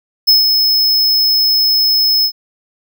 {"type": "tone with ADSR envelope", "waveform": "square", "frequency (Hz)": 5190, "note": "E8", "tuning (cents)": -28, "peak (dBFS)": -5, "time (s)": [0.27, 2.32], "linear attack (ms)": 17, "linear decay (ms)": 140, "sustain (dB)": -5, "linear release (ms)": 74, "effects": []}